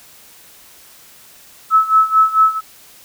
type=tone with tremolo; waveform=sine; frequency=1300 Hz; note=E6; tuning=24 cents flat; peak=-6 dBFS; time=1.7-2.61 s; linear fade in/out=50 ms; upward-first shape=sine; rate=4.5 Hz; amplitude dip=85%; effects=white hiss -44 dBFS RMS until 3.04 s